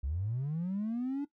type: linear sweep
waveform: triangle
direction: up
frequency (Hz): 61.4 to 291.4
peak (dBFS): -28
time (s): 0.03-1.25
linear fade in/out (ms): 10
effects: noise-tail reverb RT60 0.1 s tail -18 dB re dry + tanh soft clip ceiling -28 dBFS